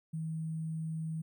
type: tone with sample-and-hold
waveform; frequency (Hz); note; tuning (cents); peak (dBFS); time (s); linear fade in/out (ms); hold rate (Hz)
sine; 160.2; E3; -49; -34; 0.13-1.22; 10; 8820
effects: none